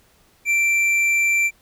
sine tone with tanh clipping, 2349 Hz, D7, in tune, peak -17 dBFS, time 0.45-1.51 s, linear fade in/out 50 ms, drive 8 dB, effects pink hiss -57 dBFS RMS until 1.61 s

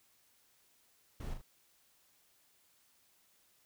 brown noise with echo, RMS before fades -41 dBFS, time 1.2-1.34 s, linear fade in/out 5 ms, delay 38 ms, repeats 2, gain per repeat -6 dB, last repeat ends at 1.416 s, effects white hiss -70 dBFS RMS until 3.65 s

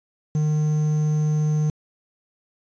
triangle tone with quantisation, 152.4 Hz, D#3, 36 cents flat, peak -16 dBFS, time 0.35-1.7 s, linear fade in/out 2 ms, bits 7, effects resampled to 16000 Hz

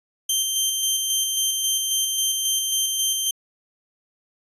15% pulse tone with tremolo, 3140 Hz, G7, 2 cents sharp, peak -12 dBFS, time 0.29-3.31 s, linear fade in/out 5 ms, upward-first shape square, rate 3.7 Hz, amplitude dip 30%, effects resampled to 32000 Hz

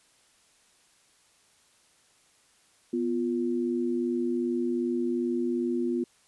sine tone pair together, 246.6 / 349.2 Hz, B3 / F4, -2 / 0 cents, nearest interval tritone, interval 602 cents, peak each -28 dBFS, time 2.93-6.04 s, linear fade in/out 5 ms, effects white hiss -63 dBFS RMS until 6.27 s + resampled to 24000 Hz

